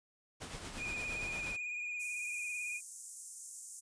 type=noise with tremolo; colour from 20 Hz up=pink; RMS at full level=-43 dBFS; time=0.4-1.57 s; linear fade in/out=20 ms; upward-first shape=triangle; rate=8.6 Hz; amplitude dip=50%
type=tone with vibrato; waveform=triangle; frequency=2448 Hz; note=D#7; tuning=29 cents flat; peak=-36 dBFS; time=0.77-2.81 s; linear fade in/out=50 ms; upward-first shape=sine; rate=18 Hz; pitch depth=35 cents each way
type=high-pass noise; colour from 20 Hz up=pink; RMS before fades=-45 dBFS; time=1.99-3.81 s; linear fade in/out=20 ms; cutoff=6600 Hz; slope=48 dB/octave
effects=resampled to 22050 Hz